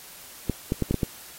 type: clicks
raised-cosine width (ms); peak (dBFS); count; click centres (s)
3; -10; 6; 0.497 / 0.721 / 0.823 / 0.91 / 0.943 / 1.032
effects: white hiss -45 dBFS RMS until 1.38 s + AAC 48 kbps